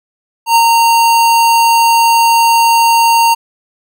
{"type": "tone with ADSR envelope", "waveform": "square", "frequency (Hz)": 923, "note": "A#5", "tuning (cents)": -17, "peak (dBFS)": -5, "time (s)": [0.46, 3.35], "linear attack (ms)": 93, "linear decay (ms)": 56, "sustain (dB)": -2, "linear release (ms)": 19, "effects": []}